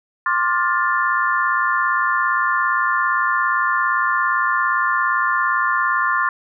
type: chord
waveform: sine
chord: D minor seventh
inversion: third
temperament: just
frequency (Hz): 1057.2 / 1174.7 / 1409.6 / 1762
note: C6 / D6 / F6 / A6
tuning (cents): +18 / 0 / +16 / +2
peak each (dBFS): -20 / -23 / -22 / -21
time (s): 0.26-6.29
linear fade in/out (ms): 2
effects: none